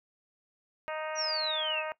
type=harmonic tone; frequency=311.1 Hz; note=D#4; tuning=in tune; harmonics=2 / 3 / 4 / 5 / 6 / 7 / 8 / 9; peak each=-36 / -40 / -42 / -44 / -46 / -47 / -48 / -49 dBFS; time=0.88-1.92 s; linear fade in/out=0 ms
type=exponential sweep; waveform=sine; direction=down; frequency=5920 to 2489 Hz; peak=-30 dBFS; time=1.15-1.84 s; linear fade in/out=50 ms
effects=noise-tail reverb RT60 0.1 s tail -18 dB re dry